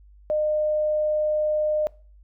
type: tone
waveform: sine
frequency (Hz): 609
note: D#5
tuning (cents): -37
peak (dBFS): -20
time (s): 0.3-1.87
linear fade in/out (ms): 0
effects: noise-tail reverb RT60 0.4 s tail -23 dB re dry + added 50 Hz sine -48 dBFS peak until 2.23 s